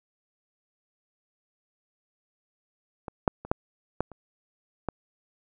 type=clicks; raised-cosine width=1 ms; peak=-21 / -6 / -25 / -8 / -11 / -30 / -14 dBFS; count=7; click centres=3.082 / 3.278 / 3.45 / 3.515 / 4.006 / 4.117 / 4.887 s; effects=none